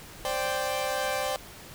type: chord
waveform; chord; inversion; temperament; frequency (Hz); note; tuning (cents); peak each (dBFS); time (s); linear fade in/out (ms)
sawtooth; C suspended second; none; equal; 523.3 / 587.3 / 784; C5 / D5 / G5; 0 / 0 / 0; -28; 0.25-1.36; 0
effects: pink hiss -46 dBFS RMS until 1.74 s